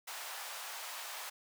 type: high-pass noise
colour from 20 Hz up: pink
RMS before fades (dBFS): -44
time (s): 0.07-1.3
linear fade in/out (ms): 10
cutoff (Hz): 700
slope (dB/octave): 24
effects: none